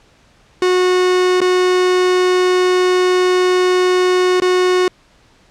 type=tone with dropouts; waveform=45% pulse; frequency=365.3 Hz; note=F#4; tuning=22 cents flat; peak=-11 dBFS; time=0.62-4.88 s; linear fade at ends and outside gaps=2 ms; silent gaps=1.405-1.415 / 4.401-4.42 s; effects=pink hiss -51 dBFS RMS until 5.5 s + low-pass 6000 Hz 12 dB/octave